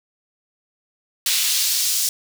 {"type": "noise with high-pass filter sweep", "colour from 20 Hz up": "pink", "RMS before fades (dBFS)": -20, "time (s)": [1.26, 2.09], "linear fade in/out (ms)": 2, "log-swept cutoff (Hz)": [3300, 5700], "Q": 1.2, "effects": []}